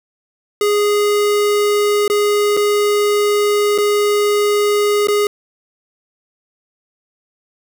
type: tone with dropouts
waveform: square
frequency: 413.6 Hz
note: G#4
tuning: 7 cents flat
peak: -13 dBFS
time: 0.61-5.27 s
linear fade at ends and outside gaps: 2 ms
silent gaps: 2.079-2.099 / 2.568-2.572 / 3.779-3.784 / 5.072-5.084 s
effects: 9-bit